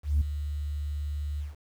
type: tone with ADSR envelope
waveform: sine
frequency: 73.42 Hz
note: D2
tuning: in tune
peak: -17 dBFS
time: 0.03-1.56 s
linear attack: 180 ms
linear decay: 9 ms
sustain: -12 dB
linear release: 160 ms
effects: tanh soft clip ceiling -18 dBFS + 9-bit